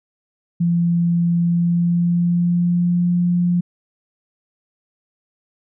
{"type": "tone with pitch glide", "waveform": "sine", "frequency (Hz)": [171.2, 175.61], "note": ["F3", "F3"], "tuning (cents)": [-34, 10], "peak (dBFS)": -14, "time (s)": [0.6, 3.61], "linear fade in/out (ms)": 10, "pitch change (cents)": 44, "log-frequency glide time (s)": [1.38, 3.11], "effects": []}